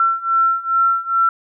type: beating tone pair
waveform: sine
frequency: 1349 / 1351.4 Hz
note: E6 / E6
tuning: +40 / +43 cents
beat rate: 2.4 Hz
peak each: -18 / -16 dBFS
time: 0-1.29 s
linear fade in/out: 2 ms
effects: none